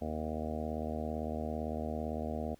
harmonic tone, 77.78 Hz, D#2, in tune, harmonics 1 / 2 / 3 / 4 / 5 / 6 / 7 / 8 / 9 / 10, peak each -40 / -48 / -39 / -46 / -48 / -44 / -46 / -43 / -44 / -51 dBFS, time 0.01-2.55 s, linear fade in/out 10 ms, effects pink hiss -66 dBFS RMS until 2.59 s

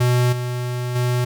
square tone with level steps, 123.47 Hz, B2, in tune, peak -15 / -23 / -18 dBFS, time 0-1.25 s, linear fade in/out 10 ms, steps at 0.32 / 0.95 s, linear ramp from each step 10 ms, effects none

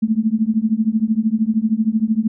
sine tone with tremolo, 220 Hz, A3, in tune, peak -10 dBFS, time 0.02-2.28 s, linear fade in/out 10 ms, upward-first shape triangle, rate 13 Hz, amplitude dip 100%, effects none

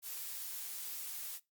blue noise, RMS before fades -43 dBFS, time 0.02-1.4 s, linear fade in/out 50 ms, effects noise-tail reverb RT60 0.2 s tail -20 dB re dry + Opus 48 kbps

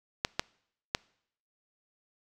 clicks, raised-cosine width 0.2 ms, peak -9 dBFS, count 3, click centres 0.249 / 0.395 / 0.949 s, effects noise-tail reverb RT60 0.7 s tail -25 dB re dry

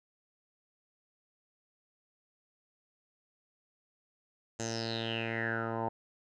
10% pulse tone with low-pass filter sweep, 113.9 Hz, A#2, 40 cents flat, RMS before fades -35 dBFS, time 4.59-5.89 s, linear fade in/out 10 ms, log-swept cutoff 7000 to 870 Hz, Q 8.2, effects none

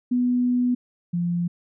sine tone pair in turn, 246.9 / 173.43 Hz, B3 / F3, 0 / -12 cents, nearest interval tritone, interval 612 cents, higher first, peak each -18 / -21 dBFS, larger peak first, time 0.11-0.75 / 1.13-1.48 s, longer first, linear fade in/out 10 ms, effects none

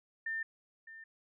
sine tone with echo, 1800 Hz, A6, 39 cents sharp, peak -34 dBFS, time 0.26-0.43 s, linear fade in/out 5 ms, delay 610 ms, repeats 1, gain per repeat -14 dB, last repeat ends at 1.04 s, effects none

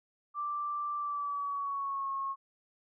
sine tone with pitch glide, 1174.7 to 1089.7 Hz, D6 to C#6, 0 to -30 cents, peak -32 dBFS, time 0.34-2.36 s, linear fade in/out 50 ms, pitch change -130 cents, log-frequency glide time 0.97-2.1 s, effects none

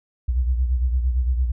sine beating tone pair, 61.74 / 70.54 Hz, B1 / C#2, 0 / +31 cents, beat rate 8.8 Hz, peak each -18 / -27 dBFS, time 0.28-1.52 s, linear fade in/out 10 ms, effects none

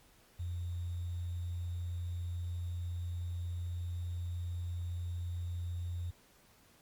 sine tone with sample-and-hold, 87.31 Hz, F2, in tune, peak -35 dBFS, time 0.39-6.11 s, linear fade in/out 10 ms, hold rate 3675 Hz, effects pink hiss -64 dBFS RMS until 6.81 s + MP3 96 kbps

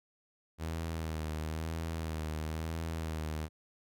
sawtooth tone with vibrato, 79.8 Hz, D#2, 44 cents sharp, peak -31 dBFS, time 0.58-3.49 s, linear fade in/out 50 ms, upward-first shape sine, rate 1 Hz, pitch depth 45 cents each way, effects none

